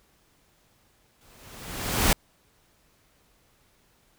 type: noise with exponential growth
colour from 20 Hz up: pink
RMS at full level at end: -19 dBFS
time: 1.21-2.13 s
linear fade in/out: 2 ms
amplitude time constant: 200 ms
effects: pink hiss -64 dBFS RMS until 4.18 s